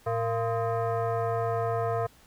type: tone with frequency modulation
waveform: sine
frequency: 112.1 Hz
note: A2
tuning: 33 cents sharp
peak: -25 dBFS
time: 0.06-2.07 s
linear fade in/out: 10 ms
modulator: 574 Hz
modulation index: 1.6
effects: pink hiss -58 dBFS RMS until 2.26 s